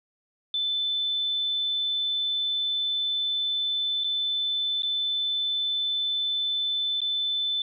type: tone with dropouts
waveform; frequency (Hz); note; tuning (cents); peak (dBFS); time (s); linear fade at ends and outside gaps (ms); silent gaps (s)
sine; 3520; A7; 0; -24; 0.54-7.62; 2; 4.038-4.043 / 4.822-4.832 / 7.005-7.016
effects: none